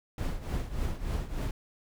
brown noise with tremolo, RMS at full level -29 dBFS, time 0.18-1.51 s, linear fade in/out 2 ms, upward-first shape triangle, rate 3.4 Hz, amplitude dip 80%, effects none

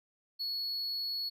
triangle tone, 4375 Hz, C#8, 24 cents flat, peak -32 dBFS, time 0.39-1.3 s, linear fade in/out 20 ms, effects none

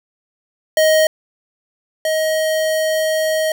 square tone pair in turn, 627 / 629.9 Hz, D#5 / D#5, +13 / +21 cents, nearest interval unison, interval 8 cents, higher second, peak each -11 / -16 dBFS, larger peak first, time 0.77-1.07 / 2.05-3.52 s, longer second, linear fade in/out 2 ms, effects none

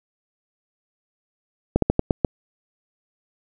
slowing click train, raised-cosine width 2 ms, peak -3 dBFS, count 6, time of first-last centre 1.76-2.248 s, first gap 63 ms, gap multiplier 1.22, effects none

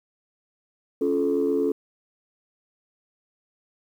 sine chord, Db augmented, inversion none, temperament just, 277.2 / 346.5 / 433.1 Hz, Db4 / F4 / A4, 0 / -14 / -27 cents, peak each -24 / -26 / -22 dBFS, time 1.01-1.72 s, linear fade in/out 5 ms, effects tanh soft clip ceiling -14 dBFS + 9-bit

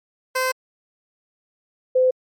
15% pulse / sine tone pair in turn, 516 / 512.1 Hz, C5 / C5, -24 / -37 cents, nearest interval unison, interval 13 cents, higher first, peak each -13 dBFS, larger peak neither, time 0.35-0.52 / 1.95-2.11 s, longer first, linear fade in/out 10 ms, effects MP3 64 kbps

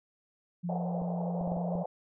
sine tone, 174.61 Hz, F3, in tune, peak -31 dBFS, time 0.63-1.84 s, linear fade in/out 20 ms
white band-pass noise, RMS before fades -38 dBFS, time 0.69-1.86 s, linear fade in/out 2 ms, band 490 to 770 Hz, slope 48 dB/octave
clicks, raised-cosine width 3 ms, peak -30 dBFS, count 6, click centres 1.018 / 1.412 / 1.475 / 1.519 / 1.568 / 1.754 s
effects none

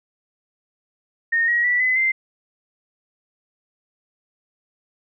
sine tone with pitch steps, 1843 / 1900.3 / 1959.4 / 2020 / 2083 Hz, A#6 / A#6 / B6 / B6 / C7, -20 / +33 / -14 / +39 / -8 cents, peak -16 dBFS, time 1.32-2.12 s, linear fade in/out 10 ms, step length 160 ms, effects none

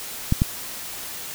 clicks, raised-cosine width 5 ms, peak -5 dBFS, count 2, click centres 0.324 / 0.419 s, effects white hiss -34 dBFS RMS until 1.34 s

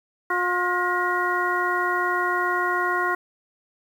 harmonic tone with a mistuned harmonic, 357.3 Hz, F4, 40 cents sharp, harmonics 1 / 2 / 3 / 4 / 5, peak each -28 / -30 / -25 / -26 / -28 dBFS, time 0.3-3.15 s, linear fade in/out 5 ms, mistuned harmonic 5, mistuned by +99 cents, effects 8-bit

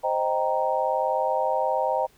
sine chord, C minor seventh, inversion none, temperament equal, 523.3 / 622.3 / 784 / 932.3 Hz, C5 / Eb5 / G5 / Bb5, 0 / 0 / 0 / 0 cents, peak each -27 dBFS, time 0.03-2.07 s, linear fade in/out 20 ms, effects pink hiss -59 dBFS RMS until 2.17 s

